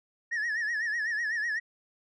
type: tone with vibrato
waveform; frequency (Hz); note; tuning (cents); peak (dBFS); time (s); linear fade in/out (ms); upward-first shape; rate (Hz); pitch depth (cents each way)
sine; 1796; A6; +35; -25; 0.31-1.6; 20; sine; 8; 110
effects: tanh soft clip ceiling -27 dBFS